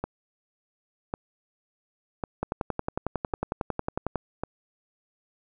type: two click trains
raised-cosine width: 1 ms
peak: -13 / -15 dBFS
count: 20 / 5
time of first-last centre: 2.43-4.157 / 0.04-4.436 s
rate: 11 / 0.91 Hz
effects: none